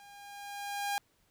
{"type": "tone with level ramp", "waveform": "sawtooth", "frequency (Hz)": 809, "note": "G#5", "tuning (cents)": -46, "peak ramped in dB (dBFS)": [-49, -26], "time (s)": [0, 0.98], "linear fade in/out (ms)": 0, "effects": ["pink hiss -71 dBFS RMS until 1.3 s"]}